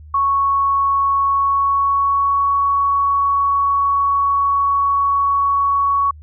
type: tone with pitch glide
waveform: sine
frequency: 1108 to 1118.3 Hz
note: C#6 to C#6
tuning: -1 to +15 cents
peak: -13 dBFS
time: 0.14-6.11 s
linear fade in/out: 5 ms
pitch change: +16 cents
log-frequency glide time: 1.27-2.52 s
effects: added 76 Hz sine -36 dBFS peak until 6.22 s